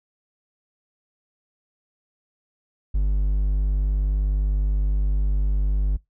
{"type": "tone", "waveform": "triangle", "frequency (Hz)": 49.79, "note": "G1", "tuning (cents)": 28, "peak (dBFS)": -16, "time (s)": [2.94, 5.97], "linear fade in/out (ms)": 10, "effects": ["noise-tail reverb RT60 0.2 s tail -24 dB re dry"]}